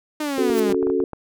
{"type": "exponential sweep", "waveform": "sawtooth", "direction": "down", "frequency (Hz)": [309.4, 196], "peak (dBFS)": -19, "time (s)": [0.2, 0.73], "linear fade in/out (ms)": 5}
{"type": "chord", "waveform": "sine", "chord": "F# minor", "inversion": "second", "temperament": "equal", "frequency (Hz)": [277.2, 370, 440], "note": ["C#4", "F#4", "A4"], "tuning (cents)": [0, 0, 0], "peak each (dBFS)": [-24, -21, -22], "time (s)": [0.38, 1.04], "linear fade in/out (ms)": 2}
{"type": "noise with exponential growth", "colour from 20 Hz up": "white", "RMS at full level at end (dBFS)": -29, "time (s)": [0.45, 0.6], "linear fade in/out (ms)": 5, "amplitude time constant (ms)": 31}
{"type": "clicks", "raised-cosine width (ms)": 1, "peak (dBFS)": -18, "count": 8, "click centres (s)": [0.5, 0.7, 0.745, 0.828, 0.87, 0.9, 1.002, 1.133]}
{"effects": []}